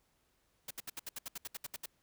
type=noise bursts; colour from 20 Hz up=white; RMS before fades=-42 dBFS; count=13; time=0.68-1.859 s; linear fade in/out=5 ms; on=27 ms; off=69 ms; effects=pink hiss -75 dBFS RMS until 2.02 s